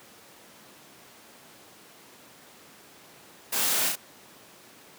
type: noise with echo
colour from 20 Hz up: white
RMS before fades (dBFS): -28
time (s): 3.52-3.89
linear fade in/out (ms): 10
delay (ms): 34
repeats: 2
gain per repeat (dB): -2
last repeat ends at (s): 3.958
effects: pink hiss -51 dBFS RMS until 4.98 s + high-pass 200 Hz 12 dB/octave

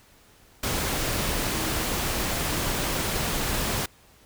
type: tone in noise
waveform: sine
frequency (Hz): 320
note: D#4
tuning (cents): +49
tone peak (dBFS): -36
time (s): 1.52-1.84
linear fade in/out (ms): 5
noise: pink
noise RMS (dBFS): -27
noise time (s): 0.63-3.86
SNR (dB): -12
effects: pink hiss -56 dBFS RMS until 4.25 s

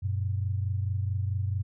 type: tone pair together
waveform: sine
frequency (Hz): 94.93 / 119.5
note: F#2 / A#2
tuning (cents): +45 / +43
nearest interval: major third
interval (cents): 398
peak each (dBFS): -27 / -33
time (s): 0.02-1.63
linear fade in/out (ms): 20
effects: none

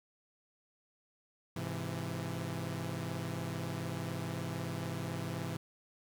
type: chord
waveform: sawtooth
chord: Ab augmented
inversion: none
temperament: equal with one note detuned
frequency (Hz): 103.83 / 130.81 / 166.83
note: Ab2 / C3 / E3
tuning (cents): 0 / 0 / +21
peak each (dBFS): -38 / -37 / -36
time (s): 1.56-5.57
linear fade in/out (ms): 5
effects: 11-bit

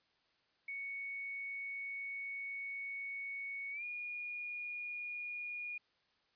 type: tone with pitch glide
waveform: sine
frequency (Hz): 2223 to 2438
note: C#7 to D#7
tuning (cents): +4 to -36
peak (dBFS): -40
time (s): 0.68-5.78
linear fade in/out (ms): 5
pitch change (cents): +160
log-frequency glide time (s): 3.71-3.84
effects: white hiss -75 dBFS RMS until 6.35 s + resampled to 11025 Hz

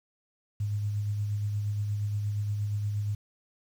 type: tone with tremolo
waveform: sine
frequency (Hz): 103.6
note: G#2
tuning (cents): -4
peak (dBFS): -26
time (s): 0.6-3.15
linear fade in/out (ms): 5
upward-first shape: sine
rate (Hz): 8.5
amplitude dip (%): 30
effects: 9-bit

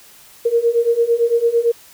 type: beating tone pair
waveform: sine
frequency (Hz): 462.6 / 471.5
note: A#4 / A#4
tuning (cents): -13 / +20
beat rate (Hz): 8.9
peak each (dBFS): -17 / -15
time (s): 0.45-1.72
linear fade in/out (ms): 10
effects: white hiss -45 dBFS RMS until 1.93 s

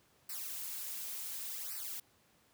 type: noise with flanger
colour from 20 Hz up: blue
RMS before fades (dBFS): -42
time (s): 0.29-2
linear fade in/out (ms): 5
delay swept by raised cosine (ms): 0.29 to 6.29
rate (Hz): 0.69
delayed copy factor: -0.85
effects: pink hiss -69 dBFS RMS until 2.53 s + high-pass 80 Hz 12 dB/octave

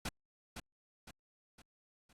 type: noise with echo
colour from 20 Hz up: pink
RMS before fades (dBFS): -38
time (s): 0.05-0.09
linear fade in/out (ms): 5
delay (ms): 510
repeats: 4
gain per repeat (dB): -7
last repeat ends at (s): 2.13
effects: low-pass 10000 Hz 12 dB/octave + Opus 48 kbps

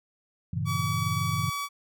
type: chord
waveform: sine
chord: G diminished seventh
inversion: none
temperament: equal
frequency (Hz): 98 / 116.54 / 138.59 / 164.81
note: G2 / Bb2 / Db3 / Fb3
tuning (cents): 0 / 0 / 0 / 0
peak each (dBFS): -32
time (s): 0.53-1.5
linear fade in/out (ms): 5
type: tone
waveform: sawtooth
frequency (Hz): 1141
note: C#6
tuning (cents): +50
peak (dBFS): -26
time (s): 0.65-1.69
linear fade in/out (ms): 50
effects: none

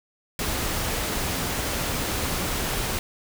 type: noise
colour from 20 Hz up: pink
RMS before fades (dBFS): -27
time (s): 0.39-2.99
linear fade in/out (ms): 2
effects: none

